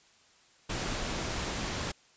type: noise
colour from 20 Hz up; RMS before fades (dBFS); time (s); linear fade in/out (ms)
pink; -34; 0.69-1.92; 10
effects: white hiss -62 dBFS RMS until 2.16 s + resampled to 16000 Hz